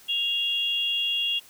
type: tone pair together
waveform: sine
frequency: 2794 / 3323 Hz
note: F7 / G#7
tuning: 0 / 0 cents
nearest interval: minor third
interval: 300 cents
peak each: -26 dBFS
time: 0.08-1.4 s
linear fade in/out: 20 ms
effects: white hiss -52 dBFS RMS until 1.49 s